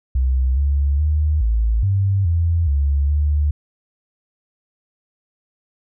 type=tone with pitch steps; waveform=sine; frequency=64.5 / 70.5 / 75.9 / 55.5 / 97.9 / 84.1 / 70.6 / 73.8 Hz; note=C2 / C#2 / D#2 / A1 / G2 / E2 / C#2 / D2; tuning=-24 / +30 / -42 / +16 / -2 / +35 / +32 / +9 cents; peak=-14 dBFS; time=0.15-3.51 s; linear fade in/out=5 ms; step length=420 ms; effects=none